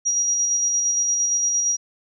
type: tone with tremolo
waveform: sine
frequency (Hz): 5740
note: F8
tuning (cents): +47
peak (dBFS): -17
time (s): 0.05-1.77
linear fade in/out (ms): 20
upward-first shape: square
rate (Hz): 8.7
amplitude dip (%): 25
effects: none